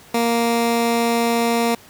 15% pulse tone, 233.4 Hz, A#3, 2 cents sharp, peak -10 dBFS, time 0.14-1.75 s, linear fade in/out 5 ms, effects pink hiss -46 dBFS RMS until 1.89 s + high-pass 60 Hz 12 dB/octave

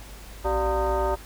sine tone with frequency modulation, 265.6 Hz, C4, 26 cents sharp, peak -21 dBFS, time 0.44-1.16 s, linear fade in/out 20 ms, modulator 324 Hz, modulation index 2.6, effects added 50 Hz sine -42 dBFS peak until 1.25 s + pink hiss -46 dBFS RMS until 1.25 s

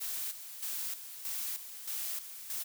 blue noise with tremolo, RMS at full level -37 dBFS, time 0-2.64 s, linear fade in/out 20 ms, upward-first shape square, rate 1.6 Hz, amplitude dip 65%, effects none

